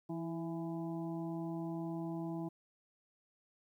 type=harmonic tone with a mistuned harmonic; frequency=166.7 Hz; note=E3; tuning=20 cents sharp; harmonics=1 / 2 / 4 / 5 / 6; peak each=-41 / -40 / -49 / -51 / -55 dBFS; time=0.09-2.49 s; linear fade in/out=10 ms; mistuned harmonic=2; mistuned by=-25 cents; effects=12-bit